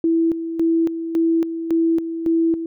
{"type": "tone with tremolo", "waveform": "sine", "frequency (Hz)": 329.6, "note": "E4", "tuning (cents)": 0, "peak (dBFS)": -14, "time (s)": [0.04, 2.66], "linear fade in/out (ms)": 2, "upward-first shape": "square", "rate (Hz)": 1.8, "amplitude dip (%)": 65, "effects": []}